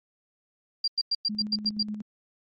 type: tone bursts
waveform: sine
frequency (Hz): 4752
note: D8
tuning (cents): +20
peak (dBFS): -22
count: 8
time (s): 0.84-1.83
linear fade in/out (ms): 5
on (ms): 38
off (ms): 98
type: tone with tremolo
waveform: sine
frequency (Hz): 211.1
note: G#3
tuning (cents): +29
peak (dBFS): -29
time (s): 1.29-2.02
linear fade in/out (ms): 10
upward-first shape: square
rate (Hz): 8.4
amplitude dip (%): 45
effects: MP3 32 kbps